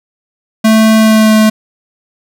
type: tone with pitch glide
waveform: square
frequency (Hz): 220 to 216.8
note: A3 to A3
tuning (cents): 0 to -25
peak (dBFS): -5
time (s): 0.64-1.5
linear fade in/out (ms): 10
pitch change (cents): -25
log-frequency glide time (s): 0.97-1.35
effects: none